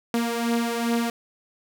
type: beating tone pair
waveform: sawtooth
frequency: 233.1 / 235.6 Hz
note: A#3 / A#3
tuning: 0 / +19 cents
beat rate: 2.5 Hz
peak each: -20 / -24 dBFS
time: 0.14-1.1 s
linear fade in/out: 2 ms
effects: none